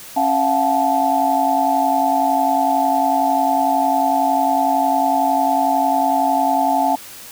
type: tone cluster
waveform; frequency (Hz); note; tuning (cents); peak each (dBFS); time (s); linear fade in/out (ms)
sine; 273.4 / 685 / 736 / 869; C#4 / F5 / F#5 / A5; -24 / -34 / -9 / -22; -22 / -20 / -19 / -18; 0.16-6.96; 10
effects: white hiss -37 dBFS RMS until 7.31 s